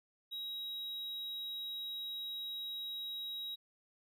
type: tone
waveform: triangle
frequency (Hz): 3825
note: A#7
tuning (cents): +44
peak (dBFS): -38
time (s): 0.31-3.56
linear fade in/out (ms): 20
effects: none